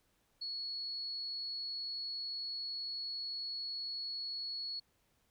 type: tone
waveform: sine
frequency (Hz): 4369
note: C#8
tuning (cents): -26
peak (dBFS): -38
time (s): 0.41-4.8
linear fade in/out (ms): 10
effects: pink hiss -75 dBFS RMS until 5.3 s